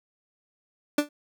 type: tone with exponential decay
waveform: 30% pulse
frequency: 293.7 Hz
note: D4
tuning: in tune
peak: -14 dBFS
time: 0.98-1.09 s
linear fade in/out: 5 ms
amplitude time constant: 23 ms
effects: none